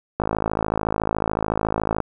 click train, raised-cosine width 1 ms, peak -7 dBFS, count 98, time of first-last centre 0.2-2.003 s, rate 53.8 Hz, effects none

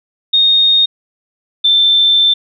sine tone pair in turn, 3700 / 3553 Hz, A#7 / A7, -14 / +16 cents, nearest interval minor second, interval 70 cents, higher first, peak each -7 dBFS, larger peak neither, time 0.33-0.86 / 1.64-2.34 s, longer second, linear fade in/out 10 ms, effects none

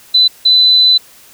sine tone bursts at uneven times, 4007 Hz, B7, 24 cents sharp, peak -5 dBFS, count 2, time 0.14-0.28 / 0.45-0.98 s, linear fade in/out 10 ms, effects white hiss -42 dBFS RMS until 1.33 s

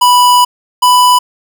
square tone pair in turn, 986 / 992.3 Hz, B5 / B5, -3 / +8 cents, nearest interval unison, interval 11 cents, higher second, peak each -5 dBFS, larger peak neither, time 0.01-0.45 / 0.82-1.19 s, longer first, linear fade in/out 10 ms, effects none

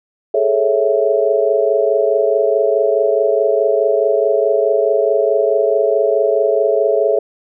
sine chord, A major seventh, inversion third, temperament equal, 415.3 / 440 / 554.4 / 659.3 Hz, G#4 / A4 / C#5 / E5, 0 / 0 / 0 / 0 cents, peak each -17 dBFS, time 0.34-7.19 s, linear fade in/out 5 ms, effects none

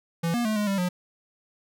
square tone with pitch steps, 167.5 / 238.7 / 216.1 / 208.6 / 196.8 / 179.6 Hz, E3 / A#3 / A3 / G#3 / G3 / F3, +28 / +41 / -31 / +8 / +7 / +49 cents, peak -24 dBFS, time 0.23-0.89 s, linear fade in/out 10 ms, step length 110 ms, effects none

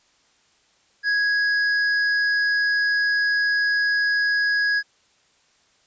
sine tone with tanh clipping, 1661.2 Hz, G#6, in tune, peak -20 dBFS, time 1.03-4.83 s, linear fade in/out 50 ms, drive 13 dB, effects white hiss -61 dBFS RMS until 5.86 s + resampled to 16000 Hz

